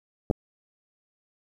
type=clicks; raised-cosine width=2 ms; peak=-12 / -10 dBFS; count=2; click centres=0.301 / 0.311 s; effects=8-bit